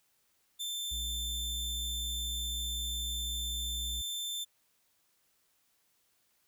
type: tone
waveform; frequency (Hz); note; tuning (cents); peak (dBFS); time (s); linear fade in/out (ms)
sawtooth; 3552; A7; +16; -32; 0.59-4.45; 20
type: tone with pitch glide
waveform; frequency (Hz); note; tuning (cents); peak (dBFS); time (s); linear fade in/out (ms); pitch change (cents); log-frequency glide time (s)
triangle; 61.74 to 62.75; B1 to B1; 0 to +28; -36; 0.91-4.02; 10; +28; 1.09-1.58
effects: white hiss -73 dBFS RMS until 6.47 s